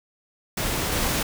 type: noise with level steps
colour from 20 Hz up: pink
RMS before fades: -26 / -24 dBFS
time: 0.57-1.23 s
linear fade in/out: 5 ms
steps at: 0.92 s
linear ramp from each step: 2 ms
effects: none